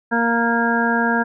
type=harmonic tone; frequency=233.1 Hz; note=A#3; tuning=in tune; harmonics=1 / 2 / 3 / 4 / 6 / 7; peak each=-20 / -25 / -25 / -23 / -25 / -21 dBFS; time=0.11-1.24 s; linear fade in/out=20 ms; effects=none